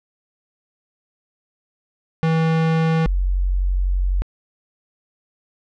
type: tone pair in turn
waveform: square / sine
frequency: 161.7 / 45.96 Hz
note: E3 / F#1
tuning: -33 / -11 cents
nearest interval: octave + minor seventh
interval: 2178 cents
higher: first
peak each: -16 dBFS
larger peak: neither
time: 2.23-3.06 / 3.06-4.22 s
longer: second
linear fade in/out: 0 ms
effects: low-pass 3000 Hz 12 dB/octave